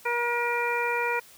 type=harmonic tone; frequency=477 Hz; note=A#4; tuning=40 cents sharp; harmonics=1 / 2 / 3 / 4 / 5; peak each=-30 / -29 / -32 / -34 / -30 dBFS; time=0.05-1.2 s; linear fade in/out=10 ms; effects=white hiss -52 dBFS RMS until 1.37 s